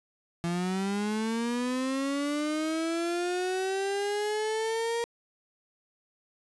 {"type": "linear sweep", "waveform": "35% pulse", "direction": "up", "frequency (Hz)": [168.8, 470.9], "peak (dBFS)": -26, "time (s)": [0.44, 5.04], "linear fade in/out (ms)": 0, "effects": ["resampled to 24000 Hz", "10-bit"]}